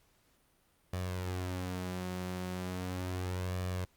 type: tone with flanger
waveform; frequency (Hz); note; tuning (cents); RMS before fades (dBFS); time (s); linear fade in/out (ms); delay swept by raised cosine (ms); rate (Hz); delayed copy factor
sawtooth; 91.3; F#2; -23; -37; 0.93-3.85; 5; 1.7 to 5.7; 0.37; +0.5
effects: pink hiss -70 dBFS RMS until 3.96 s + Opus 48 kbps